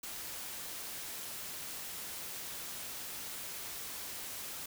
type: noise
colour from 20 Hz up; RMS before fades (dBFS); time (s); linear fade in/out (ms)
white; -43; 0.03-4.66; 5
effects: none